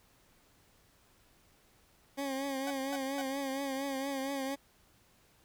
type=tone with vibrato; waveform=20% pulse; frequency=272.4 Hz; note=C#4; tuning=30 cents flat; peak=-29 dBFS; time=2.17-4.56 s; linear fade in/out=20 ms; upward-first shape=triangle; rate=4.3 Hz; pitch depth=61 cents each way
type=tone bursts; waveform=sawtooth; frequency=756 Hz; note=F#5; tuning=37 cents sharp; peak=-34 dBFS; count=3; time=2.67-3.215 s; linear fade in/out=2 ms; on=35 ms; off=220 ms
effects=pink hiss -66 dBFS RMS until 5.44 s